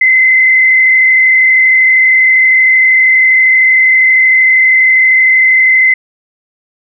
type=tone with frequency modulation; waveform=sine; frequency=2053 Hz; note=C7; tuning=33 cents flat; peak=-4 dBFS; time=0.01-5.94 s; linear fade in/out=5 ms; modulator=32.7 Hz; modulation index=1.1; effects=none